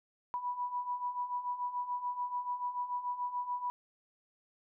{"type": "beating tone pair", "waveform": "sine", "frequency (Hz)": [978, 984.9], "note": ["B5", "B5"], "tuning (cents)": [-17, -5], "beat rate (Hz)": 6.9, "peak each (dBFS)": [-40, -35], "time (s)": [0.34, 3.7], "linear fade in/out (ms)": 0, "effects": []}